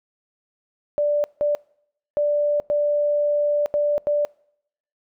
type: tone bursts at uneven times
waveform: sine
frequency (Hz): 587.3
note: D5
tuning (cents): 0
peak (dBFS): -17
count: 6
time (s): 0.98-1.24 / 1.41-1.55 / 2.17-2.6 / 2.7-3.66 / 3.74-3.98 / 4.07-4.25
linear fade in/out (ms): 0
effects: noise-tail reverb RT60 0.7 s tail -25 dB re dry